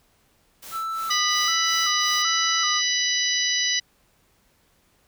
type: noise with tremolo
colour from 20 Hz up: white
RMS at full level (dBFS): -39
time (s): 0.62-2.23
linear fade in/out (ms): 10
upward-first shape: sine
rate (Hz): 2.8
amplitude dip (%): 85
type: tone with vibrato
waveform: triangle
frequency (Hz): 1272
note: D#6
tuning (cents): +38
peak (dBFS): -24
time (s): 0.71-2.82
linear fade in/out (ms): 50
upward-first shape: square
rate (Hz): 1.3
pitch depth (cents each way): 69
type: harmonic tone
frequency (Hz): 987.8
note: B5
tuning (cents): 0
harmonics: 2 / 3 / 4 / 5 / 6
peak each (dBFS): -27 / -27 / -27 / -27 / -27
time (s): 1.1-3.8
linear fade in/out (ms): 10
effects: pink hiss -63 dBFS RMS until 5.07 s